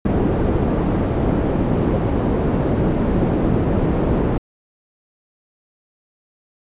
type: low-pass noise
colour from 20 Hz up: white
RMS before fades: -18 dBFS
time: 0.05-4.38 s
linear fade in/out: 5 ms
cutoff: 340 Hz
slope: 12 dB/octave
effects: resampled to 8000 Hz